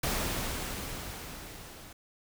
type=noise with level ramp; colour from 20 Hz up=pink; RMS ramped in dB=-30 to -49 dBFS; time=0.03-1.93 s; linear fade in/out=5 ms; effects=none